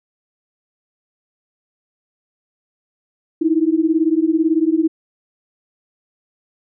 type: beating tone pair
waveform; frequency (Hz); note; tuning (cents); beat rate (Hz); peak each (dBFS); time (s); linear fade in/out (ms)
sine; 312.3 / 330.3; D#4 / E4; +7 / +4; 18; -16; 3.41-4.88; 10
effects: none